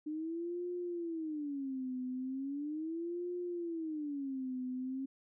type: tone with vibrato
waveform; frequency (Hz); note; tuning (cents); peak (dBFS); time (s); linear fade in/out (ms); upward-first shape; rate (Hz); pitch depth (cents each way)
sine; 300; D4; +37; -36; 0.06-5.06; 10; sine; 0.38; 290
effects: none